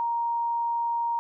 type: tone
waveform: sine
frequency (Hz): 936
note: A#5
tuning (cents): +7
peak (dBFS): -24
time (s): 0-1.19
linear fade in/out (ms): 0
effects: none